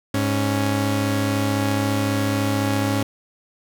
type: tone pair together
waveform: sawtooth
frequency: 103.83 / 277.2 Hz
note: G#2 / C#4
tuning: 0 / 0 cents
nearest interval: octave + perfect fourth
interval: 1700 cents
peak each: -18 dBFS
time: 0.14-3.03 s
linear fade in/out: 5 ms
effects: none